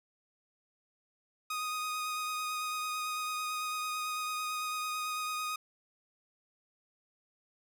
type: tone with vibrato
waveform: sawtooth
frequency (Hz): 1244.5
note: D#6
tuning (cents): 0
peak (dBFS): -30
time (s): 1.5-5.56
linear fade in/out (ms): 5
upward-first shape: sine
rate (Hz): 9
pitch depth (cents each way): 13
effects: none